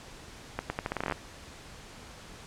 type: accelerating click train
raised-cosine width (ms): 0.5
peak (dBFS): -15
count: 13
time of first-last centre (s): 0.59-1.123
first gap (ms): 110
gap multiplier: 0.81
effects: pink hiss -48 dBFS RMS until 2.46 s + low-pass 8000 Hz 12 dB/octave